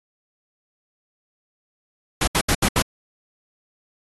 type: noise bursts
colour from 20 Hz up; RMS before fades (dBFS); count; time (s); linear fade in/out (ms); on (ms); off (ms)
pink; -19; 5; 2.21-2.823; 5; 65; 72
effects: AAC 32 kbps